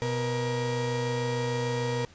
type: tone pair together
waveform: 35% pulse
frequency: 125.05 / 473.5 Hz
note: B2 / A#4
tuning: +22 / +27 cents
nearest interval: octave + major seventh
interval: 2305 cents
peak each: -28 dBFS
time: 0.02-2.05 s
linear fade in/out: 0 ms
effects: pink hiss -55 dBFS RMS until 2.14 s + resampled to 16000 Hz